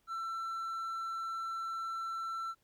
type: tone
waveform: triangle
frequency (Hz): 1341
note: E6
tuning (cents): +29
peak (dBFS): -34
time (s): 0.07-2.55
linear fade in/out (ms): 50
effects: pink hiss -75 dBFS RMS until 2.63 s